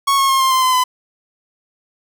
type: tone with pitch steps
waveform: 45% pulse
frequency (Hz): 1105 / 1088.5 / 1072.3 / 1056.3 / 1040.6 / 1025.1 / 1009.8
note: C#6 / C#6 / C6 / C6 / C6 / C6 / B5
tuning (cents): -6 / -32 / +42 / +16 / -10 / -36 / +38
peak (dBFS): -12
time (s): 0.07-0.84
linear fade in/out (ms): 10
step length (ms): 110
effects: none